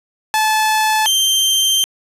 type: tone pair in turn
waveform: sawtooth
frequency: 867 / 3143 Hz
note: A5 / G7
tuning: -26 / +4 cents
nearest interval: octave + minor seventh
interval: 2230 cents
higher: second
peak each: -9 dBFS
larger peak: neither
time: 0.34-1.06 / 1.06-1.84 s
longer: second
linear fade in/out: 0 ms
effects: resampled to 32000 Hz + 7-bit